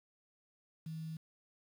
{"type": "tone with quantisation", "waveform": "sine", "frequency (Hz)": 160, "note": "D#3", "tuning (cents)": 49, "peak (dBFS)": -40, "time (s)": [0.86, 1.17], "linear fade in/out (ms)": 5, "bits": 10, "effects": []}